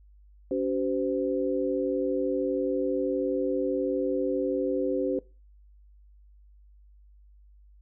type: tone cluster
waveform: sine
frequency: 282.1 / 380.6 / 513 Hz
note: C#4 / F#4 / C5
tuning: +30 / +49 / -34 cents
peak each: -29 dBFS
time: 0.51-5.19 s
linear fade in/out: 2 ms
effects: noise-tail reverb RT60 0.3 s tail -21 dB re dry + added 50 Hz sine -52 dBFS peak until 7.81 s